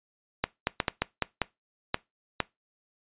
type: clicks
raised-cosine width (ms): 0.3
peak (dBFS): -8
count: 9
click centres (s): 0.44 / 0.671 / 0.802 / 0.882 / 1.02 / 1.223 / 1.417 / 1.944 / 2.403
effects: noise-tail reverb RT60 0.2 s tail -21 dB re dry + resampled to 8000 Hz